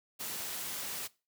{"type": "noise", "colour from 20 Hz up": "white", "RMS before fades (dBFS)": -39, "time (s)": [0.19, 1.08], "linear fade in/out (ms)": 20, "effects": ["noise-tail reverb RT60 0.3 s tail -21 dB re dry", "high-pass 100 Hz 12 dB/octave"]}